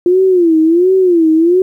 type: tone with vibrato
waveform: sine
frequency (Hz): 346.5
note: F4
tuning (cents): -14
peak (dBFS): -6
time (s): 0.06-1.62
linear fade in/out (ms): 2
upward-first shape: sine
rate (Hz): 1.4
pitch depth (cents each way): 160
effects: 8-bit